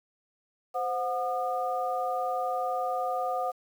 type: tone cluster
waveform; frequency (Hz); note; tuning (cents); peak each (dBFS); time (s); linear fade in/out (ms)
sine; 518 / 729 / 1216; C5 / F#5 / D#6; -17 / -26 / -40; -33 / -29 / -35; 0.74-3.52; 20
effects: 9-bit